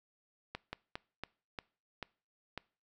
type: slowing click train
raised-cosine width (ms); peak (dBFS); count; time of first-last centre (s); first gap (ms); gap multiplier
0.3; -23; 7; 0.55-2.577; 180; 1.25
effects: noise-tail reverb RT60 0.4 s tail -23 dB re dry